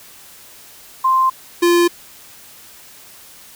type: tone pair in turn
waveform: sine / square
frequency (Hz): 1046.5 / 346.2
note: C6 / F4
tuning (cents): 0 / -15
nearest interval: octave + perfect fifth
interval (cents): 1915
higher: first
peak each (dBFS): -11 / -11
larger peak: neither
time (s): 1.04-1.3 / 1.62-1.88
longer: neither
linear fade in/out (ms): 10
effects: white hiss -42 dBFS RMS until 3.55 s